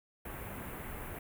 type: band-stop noise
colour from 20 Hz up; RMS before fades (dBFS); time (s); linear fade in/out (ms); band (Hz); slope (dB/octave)
pink; -43; 0.25-1.19; 5; 2400 to 11000; 24
effects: none